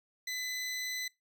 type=tone; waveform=20% pulse; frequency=2009 Hz; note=B6; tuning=29 cents sharp; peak=-30 dBFS; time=0.27-1.08 s; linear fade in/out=5 ms; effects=noise-tail reverb RT60 0.2 s tail -22 dB re dry